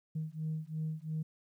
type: beating tone pair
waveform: sine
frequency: 155.56 / 158.46 Hz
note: D#3 / D#3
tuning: 0 / +32 cents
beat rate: 2.9 Hz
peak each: -37 / -37 dBFS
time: 0.15-1.23 s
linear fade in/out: 10 ms
effects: tanh soft clip ceiling -29 dBFS + 12-bit